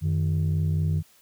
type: tone pair together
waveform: sine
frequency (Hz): 91.2 / 155.56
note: F#2 / D#3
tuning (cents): -24 / 0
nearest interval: major sixth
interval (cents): 924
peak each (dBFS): -22 / -22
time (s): 0.01-1.03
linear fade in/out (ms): 50
effects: tanh soft clip ceiling -18 dBFS + white hiss -58 dBFS RMS until 1.21 s

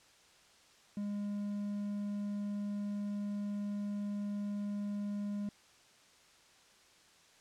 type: tone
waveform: triangle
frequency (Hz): 204.5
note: G#3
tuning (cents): -26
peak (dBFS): -33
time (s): 0.97-5.49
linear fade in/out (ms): 2
effects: white hiss -63 dBFS RMS until 7.4 s + low-pass 7000 Hz 12 dB/octave

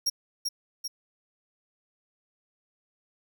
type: tone with echo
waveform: 40% pulse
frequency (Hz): 5588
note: F8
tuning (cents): 0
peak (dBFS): -22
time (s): 0.06-0.1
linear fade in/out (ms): 10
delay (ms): 390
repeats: 2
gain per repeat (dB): -4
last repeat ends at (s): 0.88
effects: none

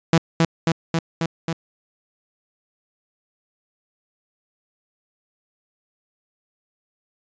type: tone with echo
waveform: sawtooth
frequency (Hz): 164.81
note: E3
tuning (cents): 0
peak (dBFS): -8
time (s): 0.13-0.18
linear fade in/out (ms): 2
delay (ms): 270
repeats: 5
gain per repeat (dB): -2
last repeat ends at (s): 1.53
effects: resampled to 16000 Hz

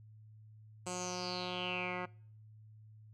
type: tone with low-pass filter sweep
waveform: 10% pulse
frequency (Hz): 180.3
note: F#3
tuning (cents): -45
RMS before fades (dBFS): -39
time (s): 0.86-2.06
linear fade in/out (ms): 10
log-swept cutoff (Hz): 7900 to 1800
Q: 7.2
effects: noise-tail reverb RT60 0.6 s tail -25 dB re dry + added 108 Hz sine -54 dBFS peak until 3.13 s

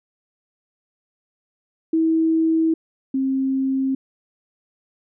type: tone pair in turn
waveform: sine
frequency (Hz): 323.2 / 266.7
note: E4 / C4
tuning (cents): -34 / +33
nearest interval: minor third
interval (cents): 333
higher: first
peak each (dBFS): -15 / -18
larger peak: first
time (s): 1.93-2.74 / 3.14-3.95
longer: neither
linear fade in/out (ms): 5
effects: none

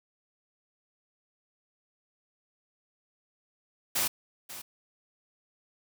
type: noise with echo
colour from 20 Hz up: white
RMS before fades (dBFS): -28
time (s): 3.95-4.08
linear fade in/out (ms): 10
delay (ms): 540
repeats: 1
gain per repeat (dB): -14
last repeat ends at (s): 4.62
effects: none

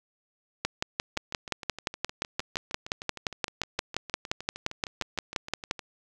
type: two click trains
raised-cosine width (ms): 0.2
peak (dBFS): -21 / -9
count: 31 / 30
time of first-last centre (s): 1.17-5.792 / 0.65-5.711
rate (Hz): 6.49 / 5.73
effects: none

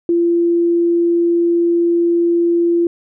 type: tone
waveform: sine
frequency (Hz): 341.9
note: F4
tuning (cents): -37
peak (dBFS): -11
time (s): 0.09-2.87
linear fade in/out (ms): 2
effects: none

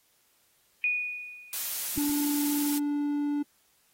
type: tone with exponential decay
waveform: sine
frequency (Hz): 2466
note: D#7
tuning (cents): -16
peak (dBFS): -22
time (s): 0.84-1.86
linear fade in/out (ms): 1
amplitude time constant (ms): 220
type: noise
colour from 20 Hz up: blue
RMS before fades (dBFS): -32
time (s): 1.53-2.78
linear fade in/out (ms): 0
type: tone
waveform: triangle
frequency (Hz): 290.7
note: D4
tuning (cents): -18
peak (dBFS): -24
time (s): 1.97-3.43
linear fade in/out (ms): 10
type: clicks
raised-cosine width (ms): 5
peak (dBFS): -28 / -37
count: 2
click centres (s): 1.978 / 2.095
effects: white hiss -67 dBFS RMS until 3.93 s + AAC 48 kbps

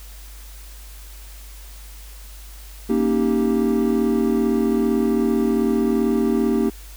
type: chord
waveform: triangle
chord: Eb dominant seventh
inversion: second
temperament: equal with one note detuned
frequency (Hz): 233.1 / 275.6 / 311.1 / 392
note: Bb3 / Db4 / Eb4 / G4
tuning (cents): 0 / -10 / 0 / 0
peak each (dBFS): -18 / -22 / -22 / -20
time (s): 2.89-6.7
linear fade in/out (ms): 10
effects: added 50 Hz sine -37 dBFS peak until 6.96 s + white hiss -45 dBFS RMS until 6.96 s

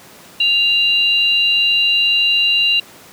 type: tone pair together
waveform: sine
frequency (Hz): 2794 / 3951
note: F7 / B7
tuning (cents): 0 / 0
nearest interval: tritone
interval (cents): 600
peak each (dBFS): -12 / -19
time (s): 0.4-2.8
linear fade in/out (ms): 5
effects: pink hiss -41 dBFS RMS until 3.12 s + high-pass 150 Hz 12 dB/octave

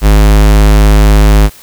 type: tone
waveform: square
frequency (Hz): 51.91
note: G#1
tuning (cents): 0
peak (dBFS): -3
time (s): 0.01-1.5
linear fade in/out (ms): 50
effects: white hiss -36 dBFS RMS until 1.62 s

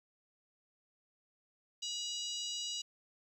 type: harmonic tone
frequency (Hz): 967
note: B5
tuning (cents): -37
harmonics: 3 / 4 / 5 / 6 / 7 / 8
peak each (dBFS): -41 / -43 / -45 / -47 / -48 / -49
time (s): 1.82-2.82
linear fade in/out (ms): 10
effects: 11-bit

